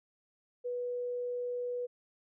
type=tone; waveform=sine; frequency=490 Hz; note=B4; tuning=14 cents flat; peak=-33 dBFS; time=0.64-1.87 s; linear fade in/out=20 ms; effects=none